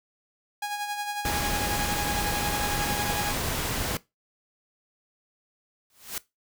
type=tone with tremolo; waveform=sawtooth; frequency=825 Hz; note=G#5; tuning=12 cents flat; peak=-24 dBFS; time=0.62-3.33 s; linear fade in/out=5 ms; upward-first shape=sine; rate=11 Hz; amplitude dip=50%
type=noise; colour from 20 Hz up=pink; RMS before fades=-29 dBFS; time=1.25-3.97 s; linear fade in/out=2 ms
type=noise with exponential growth; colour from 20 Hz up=white; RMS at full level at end=-29 dBFS; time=5.9-6.18 s; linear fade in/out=2 ms; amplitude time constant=60 ms
effects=noise-tail reverb RT60 0.2 s tail -19 dB re dry